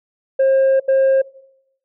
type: tone bursts at uneven times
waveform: sine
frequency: 535 Hz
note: C5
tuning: 38 cents sharp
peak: -8 dBFS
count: 2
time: 0.39-0.8 / 0.88-1.22 s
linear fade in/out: 10 ms
effects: noise-tail reverb RT60 0.8 s tail -22 dB re dry + tanh soft clip ceiling -10 dBFS